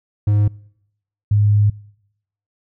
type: tone pair in turn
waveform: triangle / sine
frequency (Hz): 103.83 / 103.83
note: G#2 / G#2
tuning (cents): 0 / 0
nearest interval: unison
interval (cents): 0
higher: neither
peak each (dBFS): -10 / -11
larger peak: first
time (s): 0.27-0.48 / 1.31-1.7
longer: second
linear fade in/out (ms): 5
effects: noise-tail reverb RT60 0.8 s tail -25 dB re dry